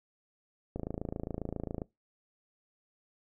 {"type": "click train", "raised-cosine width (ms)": 2, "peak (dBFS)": -22, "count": 30, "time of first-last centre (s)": [0.76, 1.818], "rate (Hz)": 27.4, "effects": ["noise-tail reverb RT60 0.2 s tail -22 dB re dry"]}